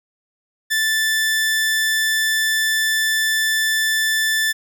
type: tone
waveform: sawtooth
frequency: 1760 Hz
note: A6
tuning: in tune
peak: -13 dBFS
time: 0.7-4.53 s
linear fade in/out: 20 ms
effects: none